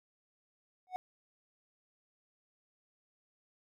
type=tone with exponential growth; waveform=triangle; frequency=738 Hz; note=F#5; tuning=5 cents flat; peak=-28 dBFS; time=0.87-0.96 s; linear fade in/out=0 ms; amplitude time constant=18 ms; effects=none